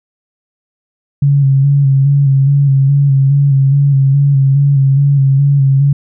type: tone with vibrato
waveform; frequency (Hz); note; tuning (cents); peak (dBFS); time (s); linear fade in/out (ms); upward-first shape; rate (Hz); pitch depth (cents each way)
sine; 138.59; C#3; 0; -6; 1.22-5.93; 5; square; 2.4; 33
effects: none